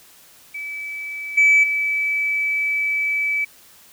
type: tone with level steps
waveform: sine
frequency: 2301 Hz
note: D7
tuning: 36 cents flat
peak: -27 / -9 / -18 dBFS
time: 0.54-3.45 s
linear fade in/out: 10 ms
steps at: 1.37 / 1.63 s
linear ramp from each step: 10 ms
effects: tanh soft clip ceiling -8 dBFS + white hiss -49 dBFS RMS until 3.92 s